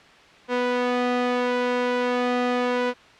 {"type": "tone with flanger", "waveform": "sawtooth", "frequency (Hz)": 246.9, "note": "B3", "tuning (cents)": 0, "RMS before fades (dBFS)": -23, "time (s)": [0.48, 2.94], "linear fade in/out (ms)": 50, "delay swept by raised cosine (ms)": [1.9, 2.47], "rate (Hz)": 0.78, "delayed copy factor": 0.55, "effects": ["white hiss -49 dBFS RMS until 3.19 s", "low-pass 3000 Hz 12 dB/octave"]}